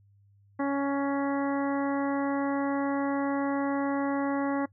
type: harmonic tone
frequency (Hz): 279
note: C#4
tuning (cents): +11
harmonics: 1 / 2 / 3 / 4 / 5 / 6 / 7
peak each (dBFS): -27 / -33 / -35 / -37 / -43 / -42 / -43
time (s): 0.59-4.66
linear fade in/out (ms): 10
effects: noise-tail reverb RT60 0.1 s tail -21 dB re dry + added 100 Hz sine -58 dBFS peak until 4.72 s